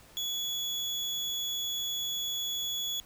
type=tone; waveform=35% pulse; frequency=3388 Hz; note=G#7; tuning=34 cents sharp; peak=-29 dBFS; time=0.17-3 s; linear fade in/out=0 ms; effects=pink hiss -56 dBFS RMS until 3.05 s